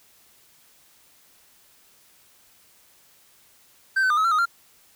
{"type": "tone with pitch steps", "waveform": "triangle", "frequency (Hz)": [1557, 1520, 1207, 1281, 1358, 1248, 1384], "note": ["G6", "F#6", "D6", "E6", "F6", "D#6", "F6"], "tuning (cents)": [-12, 46, 47, -50, -49, 5, -16], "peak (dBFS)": -16, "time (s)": [3.96, 4.457], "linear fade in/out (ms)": 10, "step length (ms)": 71, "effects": ["white hiss -57 dBFS RMS until 4.95 s"]}